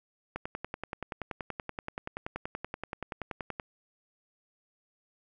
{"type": "click train", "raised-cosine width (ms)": 0.5, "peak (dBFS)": -20, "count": 35, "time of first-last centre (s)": [0.36, 3.598], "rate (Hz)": 10.5, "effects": []}